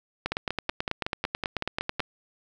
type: two click trains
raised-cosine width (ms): 0.3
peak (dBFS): -12 / -11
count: 10 / 17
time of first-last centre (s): 0.32-1.996 / 0.26-2.003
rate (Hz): 5.37 / 9.18
effects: none